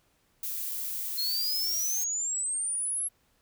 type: noise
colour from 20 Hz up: violet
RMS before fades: -34 dBFS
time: 0.43-2.04 s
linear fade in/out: 2 ms
type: exponential sweep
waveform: sine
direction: up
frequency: 4186 to 11280 Hz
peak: -28 dBFS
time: 1.17-3.09 s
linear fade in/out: 20 ms
effects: pink hiss -69 dBFS RMS until 3.41 s